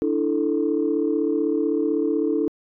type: chord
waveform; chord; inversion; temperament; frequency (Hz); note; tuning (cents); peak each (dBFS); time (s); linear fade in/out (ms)
sine; D suspended second; none; equal; 293.7 / 329.6 / 440; D4 / E4 / A4; 0 / 0 / 0; -23; 0.02-2.48; 0
effects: tanh soft clip ceiling -11 dBFS